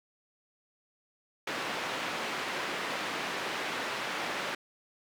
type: band-pass noise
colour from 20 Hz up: white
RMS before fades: -35 dBFS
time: 1.47-4.55 s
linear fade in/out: 5 ms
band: 220 to 2300 Hz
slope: 12 dB/octave
effects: none